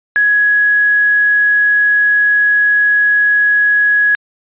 sine tone with quantisation, 1673 Hz, G#6, 12 cents sharp, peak -8 dBFS, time 0.16-4.15 s, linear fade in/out 0 ms, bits 6, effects resampled to 8000 Hz

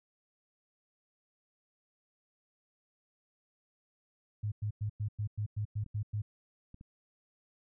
sine tone bursts, 105.2 Hz, G#2, 23 cents sharp, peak -31 dBFS, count 10, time 4.43-6.22 s, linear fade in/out 10 ms, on 89 ms, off 100 ms
clicks, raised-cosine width 5 ms, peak -38 dBFS, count 3, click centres 5.863 / 6.744 / 6.811 s
effects none

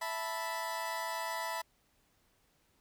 30% pulse chord, E suspended fourth, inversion none, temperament equal, 659.3 / 880 / 987.8 Hz, E5 / A5 / B5, 0 / 0 / 0 cents, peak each -39 / -39 / -35 dBFS, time 0.01-1.62 s, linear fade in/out 10 ms, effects pink hiss -72 dBFS RMS until 2.8 s

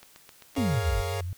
click train, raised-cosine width 0.2 ms, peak -29 dBFS, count 6, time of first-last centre 0.03-0.684 s, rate 7.64 Hz
sine exponential sweep, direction down, 300 to 41.3 Hz, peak -24 dBFS, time 0.56-1.02 s, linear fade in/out 20 ms
sawtooth chord, Bb minor seventh, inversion third, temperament equal, 415.3 / 466.2 / 554.4 / 698.5 Hz, Ab4 / Bb4 / Db5 / F5, 0 / 0 / 0 / 0 cents, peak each -33 dBFS, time 0.56-1.21 s, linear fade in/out 5 ms
sine tone with vibrato, 92.5 Hz, F#2, in tune, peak -30 dBFS, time 0.58-1.33 s, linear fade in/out 0 ms, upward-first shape sine, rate 5.6 Hz, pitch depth 100 cents each way
effects white hiss -56 dBFS RMS until 1.37 s

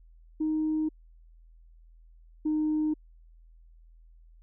sine tone pair in turn, 311.1 / 307.5 Hz, D#4 / D#4, 0 / -20 cents, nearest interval unison, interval 20 cents, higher first, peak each -24 / -23 dBFS, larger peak second, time 0.4-0.89 / 2.45-2.94 s, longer neither, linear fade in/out 10 ms, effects tanh soft clip ceiling -21 dBFS + added 41 Hz sine -52 dBFS peak until 4.42 s

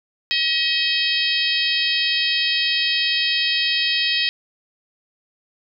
harmonic tone, 637 Hz, D#5, 41 cents sharp, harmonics 3 / 4 / 5 / 6 / 7 / 8, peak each -26 / -24 / -23 / -25 / -25 / -27 dBFS, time 0.31-4.29 s, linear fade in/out 0 ms, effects none

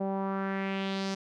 sawtooth tone with low-pass filter sweep, 194 Hz, G3, 18 cents flat, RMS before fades -32 dBFS, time 0-1.15 s, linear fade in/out 10 ms, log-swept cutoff 650 to 5800 Hz, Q 2.4, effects none

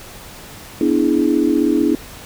sine chord, E dominant seventh, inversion second, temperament equal with one note detuned, 246.9 / 293.7 / 329.6 / 419.9 Hz, B3 / D4 / E4 / G#4, 0 / 0 / 0 / +19 cents, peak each -20 / -16 / -17 / -22 dBFS, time 0.81-1.95 s, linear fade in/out 2 ms, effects pink hiss -37 dBFS RMS until 2.25 s

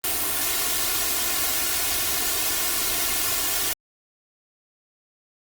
white noise with comb filter, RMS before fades -24 dBFS, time 0.04-3.73 s, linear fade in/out 0 ms, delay 2.8 ms, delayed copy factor +0.8, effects Opus 32 kbps

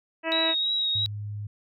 harmonic tone, 325.2 Hz, E4, 23 cents flat, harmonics 1 / 2 / 3 / 4 / 5 / 6 / 7 / 8 / 9, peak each -32 / -29 / -34 / -39 / -36 / -34 / -41 / -34 / -42 dBFS, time 0.23-0.55 s, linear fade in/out 50 ms
sine tone with vibrato, 3813 Hz, A#7, 38 cents sharp, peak -23 dBFS, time 0.32-1.06 s, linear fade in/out 0 ms, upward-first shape triangle, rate 3 Hz, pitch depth 31 cents each way
sine tone, 103.83 Hz, G#2, in tune, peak -31 dBFS, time 0.95-1.47 s, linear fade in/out 5 ms
effects none

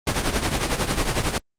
pink noise with tremolo, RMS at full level -19 dBFS, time 0.07-1.38 s, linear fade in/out 2 ms, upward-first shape triangle, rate 11 Hz, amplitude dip 75%, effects low-pass 9000 Hz 12 dB/octave + Opus 32 kbps

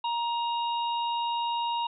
harmonic tone, 940 Hz, A#5, 14 cents sharp, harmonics 1 / 3 / 4, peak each -27 / -37 / -39 dBFS, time 0.04-1.87 s, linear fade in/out 5 ms, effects none

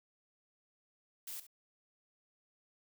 blue noise with echo, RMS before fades -44 dBFS, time 1.27-1.4 s, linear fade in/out 5 ms, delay 68 ms, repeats 1, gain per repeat -13 dB, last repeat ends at 1.468 s, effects none

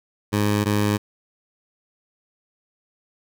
15% pulse tone pair in turn, 103.83 / 103.83 Hz, G#2 / G#2, 0 / 0 cents, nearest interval unison, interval 0 cents, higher neither, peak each -12 dBFS, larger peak neither, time 0.32-0.65 / 0.65-0.98 s, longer neither, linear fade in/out 20 ms, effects none

